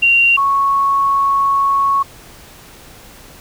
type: tone pair in turn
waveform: sine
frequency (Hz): 2762 / 1105.6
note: F7 / C#6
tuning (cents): -20 / -5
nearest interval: octave + major third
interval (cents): 1585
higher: first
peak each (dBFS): -8 / -11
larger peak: first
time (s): 0.02-0.37 / 0.37-2.03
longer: second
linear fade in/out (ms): 10
effects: pink hiss -40 dBFS RMS until 3.4 s